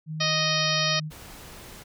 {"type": "tone with pitch glide", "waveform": "sine", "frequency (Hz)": [156.4, 154.25], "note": ["D#3", "D#3"], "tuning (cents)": [9, -15], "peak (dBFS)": -30, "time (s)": [0.06, 1.12], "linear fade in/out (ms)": 50, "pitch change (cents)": -24, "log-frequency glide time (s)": [0.45, 0.66]}
{"type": "harmonic tone", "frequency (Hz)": 622.3, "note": "D#5", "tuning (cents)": 0, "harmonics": [1, 2, 3, 4, 5, 6, 7, 8, 9], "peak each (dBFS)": [-31, -31, -31, -31, -31, -31, -31, -31, -31], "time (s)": [0.2, 1], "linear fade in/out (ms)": 10}
{"type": "clicks", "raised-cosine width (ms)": 1, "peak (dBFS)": [-39, -34], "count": 2, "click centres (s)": [0.577, 0.984]}
{"type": "noise", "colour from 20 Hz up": "pink", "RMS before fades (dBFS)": -44, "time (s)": [1.1, 1.84], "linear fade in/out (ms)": 20}
{"effects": []}